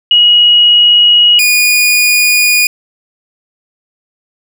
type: tone pair in turn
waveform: sine / sawtooth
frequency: 2901 / 2451 Hz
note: F#7 / D#7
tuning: -35 / -27 cents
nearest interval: minor third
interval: 292 cents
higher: first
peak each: -3 dBFS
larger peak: neither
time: 0.11-1.39 / 1.39-2.67 s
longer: neither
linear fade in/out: 2 ms
effects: none